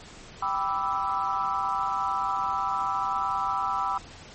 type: chord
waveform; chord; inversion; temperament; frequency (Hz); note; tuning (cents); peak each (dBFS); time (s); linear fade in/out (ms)
sine; E minor seventh; first; equal; 784 / 987.8 / 1174.7 / 1318.5; G5 / B5 / D6 / E6; 0 / 0 / 0 / 0; -31 / -29 / -31 / -30; 0.42-3.98; 5
effects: pink hiss -46 dBFS RMS until 4.34 s + MP3 32 kbps